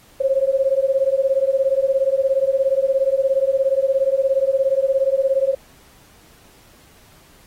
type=beating tone pair; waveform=sine; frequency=530 / 547 Hz; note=C5 / C#5; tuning=+22 / -23 cents; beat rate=17 Hz; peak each=-18 dBFS; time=0.2-5.55 s; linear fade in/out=10 ms; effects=pink hiss -51 dBFS RMS until 7.46 s + AAC 48 kbps